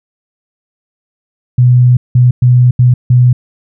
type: tone bursts at uneven times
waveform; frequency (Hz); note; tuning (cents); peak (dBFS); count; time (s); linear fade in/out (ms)
sine; 124.2; B2; +10; -3; 5; 1.58-1.97 / 2.15-2.31 / 2.42-2.71 / 2.79-2.94 / 3.1-3.33; 5
effects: none